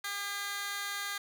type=tone with high-pass filter; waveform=15% pulse; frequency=403.3 Hz; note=G4; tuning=49 cents sharp; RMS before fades=-37 dBFS; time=0.04-1.18 s; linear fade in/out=5 ms; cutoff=1900 Hz; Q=1.2; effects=none